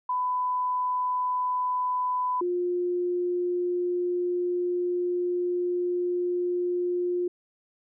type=tone pair in turn; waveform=sine; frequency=1000 / 355 Hz; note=B5 / F4; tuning=+21 / +28 cents; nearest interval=octave + tritone; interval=1793 cents; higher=first; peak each=-24 dBFS; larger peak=neither; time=0.09-2.41 / 2.41-7.28 s; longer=second; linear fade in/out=5 ms; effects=none